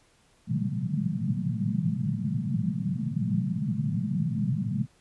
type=band-pass noise; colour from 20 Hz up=white; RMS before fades=-28 dBFS; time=0.47-4.87 s; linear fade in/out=50 ms; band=110 to 220 Hz; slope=96 dB/octave; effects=pink hiss -63 dBFS RMS until 5 s + resampled to 24000 Hz